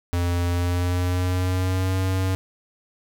square tone with pitch glide, 87.31 to 94.12 Hz, F2 to F#2, 0 to +30 cents, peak -21 dBFS, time 0.13-2.35 s, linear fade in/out 0 ms, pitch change +130 cents, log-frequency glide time 0.5-1.97 s, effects none

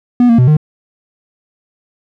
triangle tone with pitch steps, 244.2 / 231.7 / 125.5 / 152.3 Hz, B3 / A#3 / B2 / D#3, -19 / -10 / +28 / -37 cents, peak -3 dBFS, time 0.2-0.568 s, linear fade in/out 2 ms, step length 92 ms, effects none

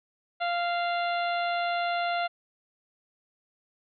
harmonic tone with a mistuned harmonic, 695 Hz, F5, 9 cents flat, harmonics 1 / 2 / 3 / 4 / 5 / 6, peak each -27 / -33 / -37 / -39 / -41 / -43 dBFS, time 0.4-2.28 s, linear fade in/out 20 ms, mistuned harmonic 6, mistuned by -34 cents, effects none

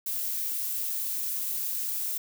violet noise, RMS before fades -31 dBFS, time 0.06-2.18 s, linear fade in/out 5 ms, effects none

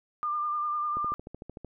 sine tone with vibrato, 1199 Hz, D6, 36 cents sharp, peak -27 dBFS, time 0.23-1.14 s, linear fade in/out 0 ms, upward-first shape sine, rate 10 Hz, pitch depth 26 cents each way
click train, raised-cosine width 2 ms, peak -27 dBFS, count 10, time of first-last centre 0.97-1.647 s, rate 13.3 Hz
effects none

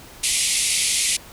white band-pass noise, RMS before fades -21 dBFS, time 0.23-1.17 s, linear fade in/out 10 ms, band 2000 to 11000 Hz, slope 96 dB/octave, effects pink hiss -43 dBFS RMS until 1.32 s

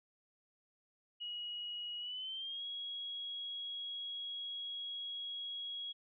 sine tone with pitch glide, 2902 to 3314 Hz, F#7 to G#7, -34 to -4 cents, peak -40 dBFS, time 1.2-5.93 s, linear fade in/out 20 ms, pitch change +230 cents, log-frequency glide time 1.99-2.64 s, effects none

